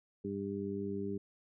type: harmonic tone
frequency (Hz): 99.6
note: G2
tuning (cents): +28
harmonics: 1 / 2 / 3 / 4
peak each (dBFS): -46 / -39 / -42 / -39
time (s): 0.24-1.18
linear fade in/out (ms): 10
effects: none